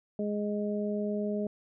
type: harmonic tone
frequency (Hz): 207.7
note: G#3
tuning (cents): 0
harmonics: 1 / 2 / 3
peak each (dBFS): -31 / -34 / -36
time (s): 0.19-1.47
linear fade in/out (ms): 2
effects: none